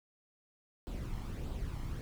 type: noise with flanger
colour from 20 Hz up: brown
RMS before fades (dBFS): -39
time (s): 0.87-2.01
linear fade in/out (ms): 0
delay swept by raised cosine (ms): 0.24 to 0.97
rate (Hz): 1.6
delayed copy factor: +0.5
effects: none